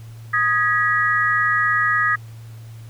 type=chord; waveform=sine; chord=G# minor; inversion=second; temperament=equal with one note detuned; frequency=1244.5 / 1661.2 / 1924.8 Hz; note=D#6 / G#6 / B6; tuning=0 / 0 / -45 cents; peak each=-20 dBFS; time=0.33-2.16 s; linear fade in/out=10 ms; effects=added 113 Hz sine -35 dBFS peak until 2.89 s + pink hiss -51 dBFS RMS until 2.89 s